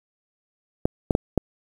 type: clicks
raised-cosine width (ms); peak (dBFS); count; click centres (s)
2; -5; 4; 0.855 / 1.108 / 1.151 / 1.377
effects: 7-bit